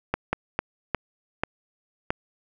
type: slowing click train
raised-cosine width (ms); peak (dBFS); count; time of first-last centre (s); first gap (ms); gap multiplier
0.5; -8; 6; 0.14-2.105; 190; 1.37
effects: none